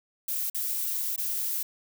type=noise with dropouts; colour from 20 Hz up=violet; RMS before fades=-30 dBFS; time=0.28-1.63 s; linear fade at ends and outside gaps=5 ms; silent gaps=0.5-0.546 / 1.162-1.178 s; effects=none